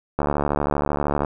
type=click train; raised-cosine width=1 ms; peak=-7 dBFS; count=78; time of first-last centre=0.19-1.248 s; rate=72.8 Hz; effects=none